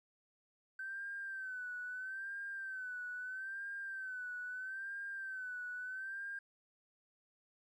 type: tone with vibrato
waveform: triangle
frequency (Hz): 1538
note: G6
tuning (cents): -33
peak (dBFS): -37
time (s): 0.79-6.39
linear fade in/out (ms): 5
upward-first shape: sine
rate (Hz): 0.77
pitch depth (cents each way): 73
effects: tanh soft clip ceiling -39 dBFS